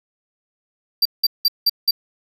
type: tone bursts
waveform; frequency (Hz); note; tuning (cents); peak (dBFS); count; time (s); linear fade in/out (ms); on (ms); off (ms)
square; 4699; D8; 0; -13; 5; 1.02-1.91; 5; 34; 180
effects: none